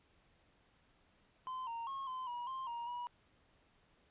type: tone with pitch steps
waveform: triangle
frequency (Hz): 1030 / 925 / 1085 / 1029 / 964 / 1052 / 942 / 969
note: C6 / A#5 / C#6 / C6 / B5 / C6 / A#5 / B5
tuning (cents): -28 / -14 / -37 / -29 / -42 / +9 / +18 / -33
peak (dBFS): -38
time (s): 1.47-3.07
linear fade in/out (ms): 0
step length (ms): 200
effects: pink hiss -71 dBFS RMS until 4.1 s + resampled to 8000 Hz